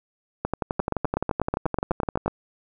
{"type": "two click trains", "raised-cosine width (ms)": 1, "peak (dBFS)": [-10, -9], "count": [22, 13], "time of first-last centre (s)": [[0.45, 2.26], [0.8, 2.28]], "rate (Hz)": [11.6, 8.11], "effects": []}